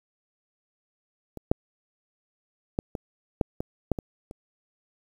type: clicks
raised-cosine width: 2 ms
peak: -24 / -6 / -12 / -18 / -8 / -16 / -9 / -18 / -26 dBFS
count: 9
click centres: 1.373 / 1.515 / 2.789 / 2.952 / 3.412 / 3.605 / 3.917 / 3.988 / 4.311 s
effects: 8-bit